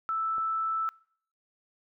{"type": "tone", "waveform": "sine", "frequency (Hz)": 1318.5, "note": "E6", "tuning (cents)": 0, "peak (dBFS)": -27, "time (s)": [0.09, 0.89], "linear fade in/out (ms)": 0}
{"type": "click", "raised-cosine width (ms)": 1, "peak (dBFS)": -33, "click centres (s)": 0.382}
{"effects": ["noise-tail reverb RT60 0.6 s tail -25 dB re dry"]}